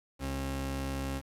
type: tone pair together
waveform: sawtooth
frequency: 67.65 / 135.3 Hz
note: C#2 / C#3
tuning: -42 / -42 cents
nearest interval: octave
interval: 1200 cents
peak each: -31 / -30 dBFS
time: 0.19-1.22 s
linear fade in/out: 50 ms
effects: resampled to 32000 Hz + 9-bit